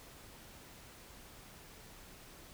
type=silence; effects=pink hiss -55 dBFS RMS until 2.53 s